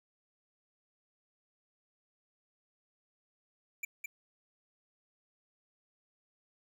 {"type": "tone with echo", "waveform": "square", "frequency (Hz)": 2349, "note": "D7", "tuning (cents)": 0, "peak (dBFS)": -35, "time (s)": [3.83, 3.85], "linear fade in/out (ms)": 5, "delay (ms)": 210, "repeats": 1, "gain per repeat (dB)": -3, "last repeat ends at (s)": 4.06, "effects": ["11-bit"]}